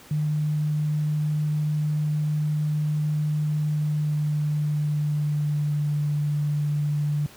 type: tone with pitch glide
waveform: sine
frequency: 151.1 to 147.56 Hz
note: D3 to D3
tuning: +50 to +9 cents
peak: -21 dBFS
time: 0.11-7.26 s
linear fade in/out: 0 ms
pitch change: -41 cents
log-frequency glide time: 3.57-5.94 s
effects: pink hiss -48 dBFS RMS until 7.36 s + high-pass 80 Hz 12 dB/octave